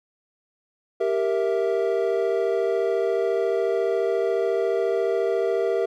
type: chord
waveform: triangle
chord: E diminished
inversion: first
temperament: equal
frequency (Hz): 392 / 466.2 / 659.3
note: G4 / Bb4 / E5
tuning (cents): 0 / 0 / 0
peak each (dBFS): -22 / -22 / -25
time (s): 1-5.86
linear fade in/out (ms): 10
effects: none